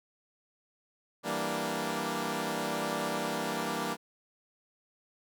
10% pulse chord, E half-diminished seventh, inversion none, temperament equal, 164.81 / 196 / 233.1 / 293.7 Hz, E3 / G3 / Bb3 / D4, 0 / 0 / 0 / 0 cents, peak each -30 / -29 / -27 / -29 dBFS, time 1.23-3.97 s, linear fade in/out 50 ms, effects none

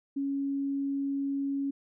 sine tone, 277.3 Hz, C#4, 1 cent sharp, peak -28 dBFS, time 0.16-1.71 s, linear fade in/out 10 ms, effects none

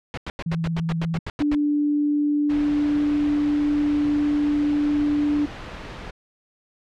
pink noise bursts, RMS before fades -29 dBFS, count 12, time 0.14-1.549 s, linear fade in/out 0 ms, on 34 ms, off 91 ms
sine tone with vibrato, 164.81 Hz, E3, in tune, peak -22 dBFS, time 0.46-1.19 s, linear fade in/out 5 ms, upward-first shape triangle, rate 17 Hz, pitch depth 38 cents each way
sine tone, 293.7 Hz, D4, in tune, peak -18 dBFS, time 1.4-5.46 s, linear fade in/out 10 ms
pink noise, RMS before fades -35 dBFS, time 2.49-6.11 s, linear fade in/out 10 ms
effects low-pass 3000 Hz 12 dB/octave

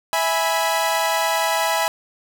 sawtooth chord, E major, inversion none, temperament equal with one note detuned, 655.1 / 830.6 / 987.8 Hz, E5 / G#5 / B5, -11 / 0 / 0 cents, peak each -19 dBFS, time 0.13-1.88 s, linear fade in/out 0 ms, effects none

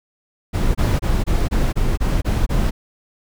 brown noise bursts, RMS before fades -17 dBFS, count 9, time 0.53-2.71 s, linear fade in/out 20 ms, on 220 ms, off 25 ms, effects none

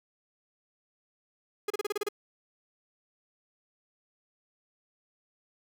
45% pulse tone bursts, 414.1 Hz, G#4, 5 cents flat, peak -28 dBFS, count 8, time 1.68-2.088 s, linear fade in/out 5 ms, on 23 ms, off 32 ms, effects none

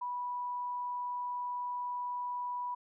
sine tone, 982 Hz, B5, 10 cents flat, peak -34 dBFS, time 0.01-2.75 s, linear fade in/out 10 ms, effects none

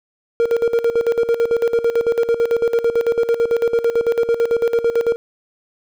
triangle tone with tremolo, 466.2 Hz, A#4, in tune, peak -10 dBFS, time 0.4-5.16 s, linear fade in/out 0 ms, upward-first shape square, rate 9 Hz, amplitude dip 75%, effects none

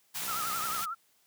white band-stop noise, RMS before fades -36 dBFS, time 0.14-0.86 s, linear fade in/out 20 ms, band 220 to 670 Hz, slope 96 dB/octave
click train, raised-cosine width 0.5 ms, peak -29 dBFS, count 39, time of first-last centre 0.22-0.81 s, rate 64.4 Hz
sine tone with vibrato, 1300 Hz, E6, 24 cents flat, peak -33 dBFS, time 0.27-0.95 s, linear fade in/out 20 ms, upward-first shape triangle, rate 11 Hz, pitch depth 120 cents each way
effects white hiss -68 dBFS RMS until 1.26 s + high-pass 100 Hz 12 dB/octave

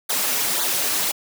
white noise with flanger, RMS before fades -22 dBFS, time 0.09-1.12 s, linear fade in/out 10 ms, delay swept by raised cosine 0.36 to 5.96 ms, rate 1.9 Hz, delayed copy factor -0.8, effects high-pass 200 Hz 12 dB/octave

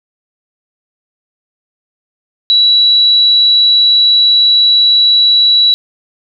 sine tone, 3922 Hz, B7, 13 cents flat, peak -5 dBFS, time 2.5-5.74 s, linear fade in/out 0 ms, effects none

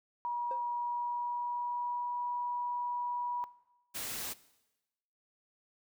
sine tone with pitch glide, 960 to 971.2 Hz, B5 to B5, -49 to -29 cents, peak -32 dBFS, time 0.25-3.44 s, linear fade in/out 0 ms, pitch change +20 cents, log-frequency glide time 0.72-2.19 s
triangle tone with exponential decay, 524 Hz, C5, 2 cents sharp, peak -35 dBFS, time 0.51-0.65 s, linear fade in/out 1 ms, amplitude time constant 29 ms
white noise, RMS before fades -39 dBFS, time 3.94-4.34 s, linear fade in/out 20 ms
effects noise-tail reverb RT60 1.0 s tail -19 dB re dry

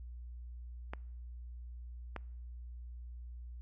clicks, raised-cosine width 0.5 ms, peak -25 dBFS, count 2, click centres 0.935 / 2.163 s, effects noise-tail reverb RT60 0.8 s tail -25 dB re dry + added 60 Hz sine -44 dBFS peak until 3.61 s

